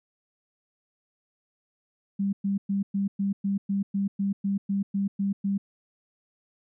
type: tone bursts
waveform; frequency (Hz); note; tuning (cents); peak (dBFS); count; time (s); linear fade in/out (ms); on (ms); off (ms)
sine; 198; G3; +18; -23; 14; 2.19-5.58; 10; 140; 110
effects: none